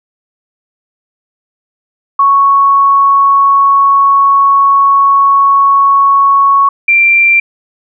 sine tone pair in turn, 1108.7 / 2363 Hz, C#6 / D7, 0 / +10 cents, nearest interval octave + minor second, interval 1310 cents, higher second, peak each -4 dBFS, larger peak neither, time 2.19-6.69 / 6.88-7.4 s, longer first, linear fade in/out 5 ms, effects none

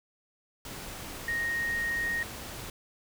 sine tone in noise, 1864.7 Hz, A#6, in tune, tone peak -28 dBFS, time 1.28-2.23 s, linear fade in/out 2 ms, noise pink, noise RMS -41 dBFS, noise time 0.65-2.7 s, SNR +10 dB, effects none

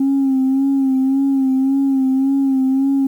sine tone with vibrato, 268.7 Hz, C4, 46 cents sharp, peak -11 dBFS, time 0-3.07 s, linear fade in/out 5 ms, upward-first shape sine, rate 1.8 Hz, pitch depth 41 cents each way, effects tanh soft clip ceiling -10 dBFS + 8-bit

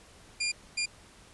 20% pulse tone bursts at uneven times, 2400 Hz, D7, 37 cents sharp, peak -23 dBFS, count 2, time 0.4-0.52 / 0.77-0.86 s, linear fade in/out 10 ms, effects pink hiss -55 dBFS RMS until 1.33 s + resampled to 24000 Hz

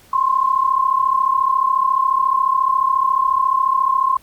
sine tone pair together, 1038.8 / 1073 Hz, C6 / C6, -13 / +43 cents, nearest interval minor second, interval 56 cents, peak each -17 / -16 dBFS, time 0.13-4.17 s, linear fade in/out 5 ms, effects pink hiss -49 dBFS RMS until 4.22 s + Opus 48 kbps

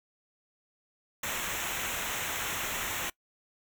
pink noise with comb filter, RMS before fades -34 dBFS, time 1.23-3.1 s, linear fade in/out 5 ms, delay 0.21 ms, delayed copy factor -0.75, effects noise-tail reverb RT60 0.1 s tail -23 dB re dry

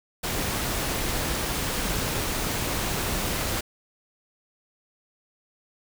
pink noise with amplitude modulation, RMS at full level -26 dBFS, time 0.23-3.61 s, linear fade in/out 10 ms, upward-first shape sine, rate 274 Hz, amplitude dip 35%, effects none

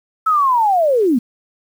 sine linear sweep, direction down, 1318.5 to 217.7 Hz, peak -11 dBFS, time 0.26-1.19 s, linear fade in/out 10 ms, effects 7-bit

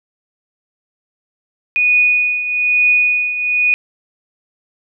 sine tone with tremolo, 2475 Hz, D#7, 10 cents flat, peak -8 dBFS, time 1.76-3.74 s, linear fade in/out 0 ms, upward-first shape triangle, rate 1.1 Hz, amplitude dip 70%, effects none

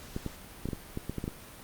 clicks, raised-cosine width 3 ms, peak -20 dBFS, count 10, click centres 0.164 / 0.263 / 0.656 / 0.688 / 0.732 / 0.974 / 1.096 / 1.183 / 1.241 / 1.279 s, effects pink hiss -48 dBFS RMS until 1.63 s + Opus 48 kbps

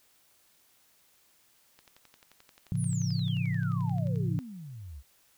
click train, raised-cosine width 0.2 ms, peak -36 dBFS, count 28, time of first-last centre 1.79-4.158 s, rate 11.4 Hz
sine chord, A augmented, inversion none, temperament just, 110 / 137.5 / 171.88 Hz, A2 / C#3 / E#3, 0 / -14 / -27 cents, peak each -31 dBFS, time 2.72-4.39 s, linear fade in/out 0 ms
sine exponential sweep, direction down, 11175 to 63 Hz, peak -40 dBFS, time 2.76-5.03 s, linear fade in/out 50 ms
effects white hiss -65 dBFS RMS until 5.37 s

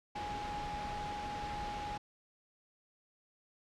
sine tone in noise, 830 Hz, G#5, 1 cent flat, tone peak -39 dBFS, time 0.15-1.98 s, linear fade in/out 10 ms, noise pink, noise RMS -43 dBFS, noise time 0.15-1.98 s, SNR +1 dB, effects low-pass 4000 Hz 12 dB/octave

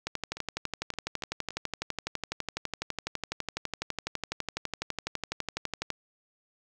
two click trains, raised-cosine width 0.2 ms, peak -14 / -23 dBFS, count 71 / 5, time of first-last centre 0.07-5.903 / 0.37-1.506 s, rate 12 / 3.52 Hz, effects none

